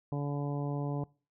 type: harmonic tone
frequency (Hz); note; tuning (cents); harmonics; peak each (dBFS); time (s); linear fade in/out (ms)
143.5; D3; -40; 1 / 2 / 3 / 4 / 5 / 6 / 7; -32 / -38 / -42 / -44 / -46 / -48 / -49; 0.12-1.04; 2
effects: noise-tail reverb RT60 0.4 s tail -25 dB re dry